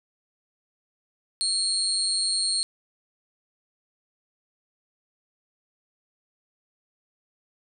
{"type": "tone cluster", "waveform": "sine", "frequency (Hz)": [4159, 4350, 8620], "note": ["C8", "C#8", "C#9"], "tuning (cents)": [-11, -33, -49], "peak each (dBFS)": -27, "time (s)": [1.41, 2.63], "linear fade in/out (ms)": 0, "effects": []}